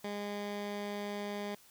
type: tone with low-pass filter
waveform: 15% pulse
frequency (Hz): 204.8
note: G#3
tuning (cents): -24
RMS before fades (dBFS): -39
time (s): 0.04-1.55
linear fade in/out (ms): 5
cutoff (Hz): 4600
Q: 0.9
effects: white hiss -61 dBFS RMS until 1.7 s